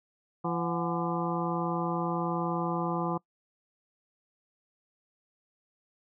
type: harmonic tone with a mistuned harmonic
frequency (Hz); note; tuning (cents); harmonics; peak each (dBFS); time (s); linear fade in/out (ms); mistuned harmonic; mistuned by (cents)
170; F3; -46; 1 / 2 / 3 / 4 / 5 / 6 / 7; -32 / -34 / -38 / -37 / -38 / -36 / -38; 0.44-3.18; 10; 4; +120
effects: noise-tail reverb RT60 0.1 s tail -24 dB re dry